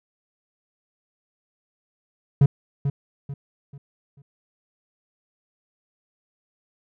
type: tone with echo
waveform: triangle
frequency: 140 Hz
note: C#3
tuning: 18 cents sharp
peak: -9 dBFS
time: 2.41-2.46 s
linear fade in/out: 5 ms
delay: 440 ms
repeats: 4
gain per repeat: -9 dB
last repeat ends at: 4.22 s
effects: none